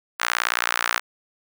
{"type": "tone with high-pass filter", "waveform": "sawtooth", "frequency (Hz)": 59, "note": "A#1", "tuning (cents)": 22, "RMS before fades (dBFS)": -24, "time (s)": [0.19, 1], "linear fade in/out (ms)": 20, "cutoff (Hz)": 1400, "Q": 1.9, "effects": []}